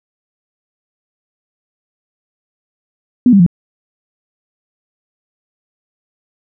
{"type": "tone with pitch steps", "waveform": "sine", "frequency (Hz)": [247.6, 198.1, 173.2], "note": ["B3", "G3", "F3"], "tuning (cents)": [5, 18, -14], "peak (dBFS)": -4, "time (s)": [3.26, 3.464], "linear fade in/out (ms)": 2, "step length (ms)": 68, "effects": []}